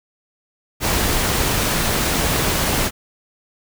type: noise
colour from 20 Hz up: pink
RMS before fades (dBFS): -19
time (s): 0.8-2.91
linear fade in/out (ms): 50
effects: none